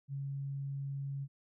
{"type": "tone", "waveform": "sine", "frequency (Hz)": 138.59, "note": "C#3", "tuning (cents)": 0, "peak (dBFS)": -36, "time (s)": [0.08, 1.28], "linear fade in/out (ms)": 50, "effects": []}